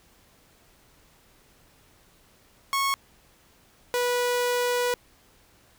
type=tone pair in turn; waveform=sawtooth; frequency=1099 / 489.5 Hz; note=C#6 / B4; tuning=-15 / -15 cents; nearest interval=octave + major second; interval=1400 cents; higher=first; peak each=-19 dBFS; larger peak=neither; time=2.73-2.94 / 3.94-4.94 s; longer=second; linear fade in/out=0 ms; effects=pink hiss -59 dBFS RMS until 5.78 s